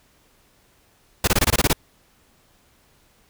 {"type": "noise bursts", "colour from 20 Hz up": "pink", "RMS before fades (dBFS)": -17, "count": 9, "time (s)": [1.24, 1.731], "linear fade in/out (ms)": 5, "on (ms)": 35, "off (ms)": 22, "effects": ["pink hiss -59 dBFS RMS until 3.29 s"]}